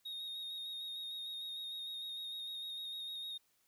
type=tone with vibrato; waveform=triangle; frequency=3729 Hz; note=A#7; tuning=in tune; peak=-40 dBFS; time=0.05-3.38 s; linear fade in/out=10 ms; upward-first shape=square; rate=6.6 Hz; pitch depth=19 cents each way; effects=white hiss -75 dBFS RMS until 3.67 s